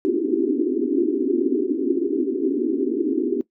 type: band-pass noise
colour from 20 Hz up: white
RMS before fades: -21 dBFS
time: 0.05-3.41 s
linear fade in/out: 0 ms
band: 250 to 400 Hz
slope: 96 dB/octave
effects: noise-tail reverb RT60 0.1 s tail -18 dB re dry